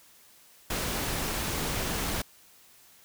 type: noise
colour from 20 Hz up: pink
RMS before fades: -31 dBFS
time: 0.7-2.22 s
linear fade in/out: 5 ms
effects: white hiss -57 dBFS RMS until 3.04 s